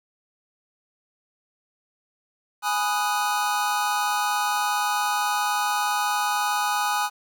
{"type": "chord", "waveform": "square", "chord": "G# minor seventh", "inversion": "none", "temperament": "equal", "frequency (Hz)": [830.6, 987.8, 1244.5, 1480], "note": ["G#5", "B5", "D#6", "F#6"], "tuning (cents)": [0, 0, 0, 0], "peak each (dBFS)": [-26, -31, -28, -31], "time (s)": [2.62, 7.1], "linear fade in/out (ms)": 50, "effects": ["9-bit"]}